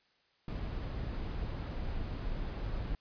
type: noise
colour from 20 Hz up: brown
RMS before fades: -37 dBFS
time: 0.48-2.95 s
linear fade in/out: 2 ms
effects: white hiss -71 dBFS RMS until 3 s + resampled to 11025 Hz